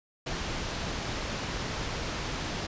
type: low-pass noise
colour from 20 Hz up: pink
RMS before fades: -34 dBFS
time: 0.26-2.67 s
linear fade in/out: 10 ms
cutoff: 6600 Hz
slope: 24 dB/octave
effects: resampled to 16000 Hz